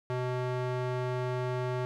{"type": "tone with band-pass filter", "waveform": "square", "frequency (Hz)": 125.8, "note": "B2", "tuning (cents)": 32, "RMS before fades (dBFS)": -32, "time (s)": [0.1, 1.85], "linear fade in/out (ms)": 0, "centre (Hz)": 600, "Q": 0.54, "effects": []}